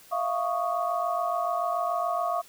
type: tone cluster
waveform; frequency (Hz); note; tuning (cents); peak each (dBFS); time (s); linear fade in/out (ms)
sine; 650 / 697 / 1114 / 1235; E5 / F5 / C#6 / D#6; -24 / -4 / +8 / -13; -33 / -28 / -30 / -34; 0.11-2.42; 20
effects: white hiss -53 dBFS RMS until 2.48 s